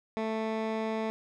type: tone with low-pass filter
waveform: 15% pulse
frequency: 220.6 Hz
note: A3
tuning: 5 cents sharp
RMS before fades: -32 dBFS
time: 0.17-1.1 s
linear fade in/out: 0 ms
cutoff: 3100 Hz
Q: 0.54
effects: none